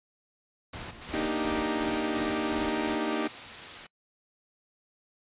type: noise with tremolo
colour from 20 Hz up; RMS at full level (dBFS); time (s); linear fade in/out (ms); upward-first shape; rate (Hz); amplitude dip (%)
pink; -39; 0.73-2.95; 5; square; 2.8; 60
type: noise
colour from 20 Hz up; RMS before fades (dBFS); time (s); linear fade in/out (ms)
white; -41; 1.01-3.87; 10
type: chord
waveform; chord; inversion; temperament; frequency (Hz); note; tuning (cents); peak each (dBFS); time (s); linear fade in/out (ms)
sawtooth; Eb major seventh; second; equal; 233.1 / 293.7 / 311.1 / 392; Bb3 / D4 / Eb4 / G4; 0 / 0 / 0 / 0; -30 / -31 / -27 / -30; 1.13-3.28; 10
effects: noise-tail reverb RT60 0.1 s tail -25 dB re dry + resampled to 8000 Hz